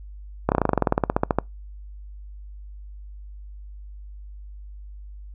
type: slowing click train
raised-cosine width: 1 ms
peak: -4 dBFS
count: 19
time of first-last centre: 0.49-1.386 s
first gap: 29 ms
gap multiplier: 1.06
effects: noise-tail reverb RT60 0.2 s tail -26 dB re dry + added 50 Hz sine -37 dBFS peak until 5.34 s